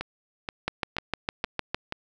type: two click trains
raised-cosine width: 0.3 ms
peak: -10 / -15 dBFS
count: 8 / 5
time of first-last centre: 0.68-1.745 / 0.01-1.924 s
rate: 6.57 / 2.09 Hz
effects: none